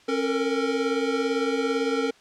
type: tone cluster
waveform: square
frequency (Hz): 270.8 / 450.1 / 467.9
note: C#4 / A4 / A#4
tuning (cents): -40 / +39 / +6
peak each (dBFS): -28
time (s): 0.08-2.11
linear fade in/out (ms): 10
effects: white hiss -55 dBFS RMS until 2.2 s + low-pass 5000 Hz 12 dB/octave